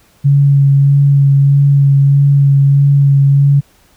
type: tone with vibrato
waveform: sine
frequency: 140 Hz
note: C#3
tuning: 18 cents sharp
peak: -5 dBFS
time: 0.24-3.61 s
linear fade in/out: 20 ms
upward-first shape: sine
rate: 1.6 Hz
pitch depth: 14 cents each way
effects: pink hiss -50 dBFS RMS until 3.96 s